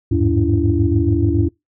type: tone cluster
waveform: sine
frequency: 80.7 / 99.3 / 106.3 / 287.6 / 336.8 Hz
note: E2 / G2 / G#2 / D4 / E4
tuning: -36 / +23 / +41 / -36 / +37 cents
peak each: -19 dBFS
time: 0.11-1.49 s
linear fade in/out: 10 ms
effects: noise-tail reverb RT60 0.2 s tail -26 dB re dry + tanh soft clip ceiling -2 dBFS